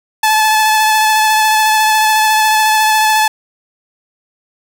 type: tone with vibrato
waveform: sawtooth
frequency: 866 Hz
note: A5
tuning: 28 cents flat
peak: -5 dBFS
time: 0.23-3.28 s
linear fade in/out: 5 ms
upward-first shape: sine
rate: 14 Hz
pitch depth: 15 cents each way
effects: none